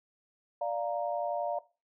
sine chord, Bb major, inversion first, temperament equal, 587.3 / 698.5 / 932.3 Hz, D5 / F5 / Bb5, 0 / 0 / 0 cents, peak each -33 / -33 / -38 dBFS, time 0.61-1.59 s, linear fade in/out 5 ms, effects noise-tail reverb RT60 0.3 s tail -18 dB re dry

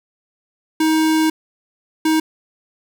square tone bursts at uneven times, 315.9 Hz, D#4, 26 cents sharp, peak -14 dBFS, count 2, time 0.8-1.3 / 2.05-2.2 s, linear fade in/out 5 ms, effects 7-bit

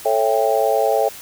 sine chord, A dominant seventh, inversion none, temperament just, 440 / 550 / 660 / 792 Hz, A4 / C#5 / E5 / G5, 0 / -14 / +2 / +18 cents, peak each -20 dBFS, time 0.05-1.09 s, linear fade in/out 10 ms, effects white hiss -37 dBFS RMS until 1.21 s

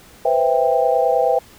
sine chord, C major seventh, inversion third, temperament equal with one note detuned, 493.9 / 523.3 / 659.3 / 792.2 Hz, B4 / C5 / E5 / G5, 0 / 0 / 0 / +18 cents, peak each -19 / -20 / -19 / -19 dBFS, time 0.25-1.39 s, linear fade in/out 5 ms, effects pink hiss -46 dBFS RMS until 1.58 s

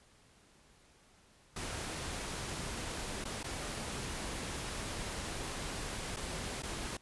pink noise with dropouts, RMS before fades -40 dBFS, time 1.56-6.97 s, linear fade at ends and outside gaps 5 ms, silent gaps 3.242-3.252 / 3.431-3.441 / 6.163-6.168 / 6.623-6.632 s, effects pink hiss -64 dBFS RMS until 7.01 s + resampled to 24000 Hz

